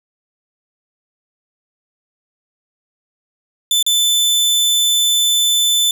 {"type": "tone with dropouts", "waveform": "sawtooth", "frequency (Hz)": 3520, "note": "A7", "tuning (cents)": 0, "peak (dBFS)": -9, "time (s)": [3.71, 5.91], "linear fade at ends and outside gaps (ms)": 2, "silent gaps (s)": [3.827, 3.864], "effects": []}